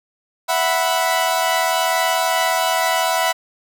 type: chord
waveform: sawtooth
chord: E suspended second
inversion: none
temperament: equal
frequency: 659.3 / 740 / 987.8 Hz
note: E5 / F#5 / B5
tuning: 0 / 0 / 0 cents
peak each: -17 dBFS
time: 0.48-3.33 s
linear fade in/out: 20 ms
effects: none